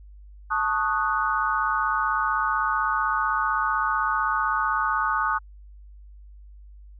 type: chord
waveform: sine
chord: D# half-diminished seventh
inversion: second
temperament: equal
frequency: 880 / 1108.7 / 1244.5 / 1480 Hz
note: A5 / C#6 / D#6 / F#6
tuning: 0 / 0 / 0 / 0 cents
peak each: -28 / -28 / -25 / -27 dBFS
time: 0.5-5.39 s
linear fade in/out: 20 ms
effects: added 50 Hz sine -43 dBFS peak until 6.99 s